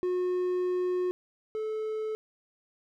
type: tone pair in turn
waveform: triangle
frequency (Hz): 362.4 / 434.6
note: F#4 / A4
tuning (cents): -36 / -21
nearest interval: minor third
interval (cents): 315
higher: second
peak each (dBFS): -24 / -28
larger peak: first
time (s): 0.03-1.11 / 1.55-2.15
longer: first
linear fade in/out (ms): 0
effects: none